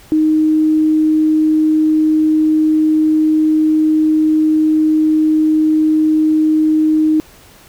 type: tone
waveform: sine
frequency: 311.1 Hz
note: D#4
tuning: in tune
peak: -9 dBFS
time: 0.12-7.2 s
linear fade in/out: 0 ms
effects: pink hiss -43 dBFS RMS until 7.68 s